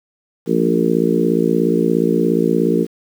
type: harmonic tone with a mistuned harmonic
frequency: 57 Hz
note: A#1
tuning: 38 cents flat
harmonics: 3 / 4 / 5 / 6 / 7 / 8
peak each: -20 / -20 / -20 / -20 / -20 / -20 dBFS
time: 0.46-2.87 s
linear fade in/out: 50 ms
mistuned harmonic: 3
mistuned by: +20 cents
effects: 7-bit